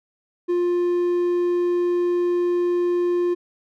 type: tone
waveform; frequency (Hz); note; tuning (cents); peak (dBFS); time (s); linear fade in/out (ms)
triangle; 351.8; F4; +13; -16; 0.48-3.35; 20
effects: none